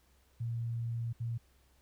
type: tone bursts at uneven times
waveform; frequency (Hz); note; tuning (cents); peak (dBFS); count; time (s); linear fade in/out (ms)
sine; 116.54; A#2; 0; -33; 2; 0.4-1.13 / 1.2-1.38; 10
effects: added 65 Hz sine -66 dBFS peak until 1.81 s + pink hiss -70 dBFS RMS until 1.81 s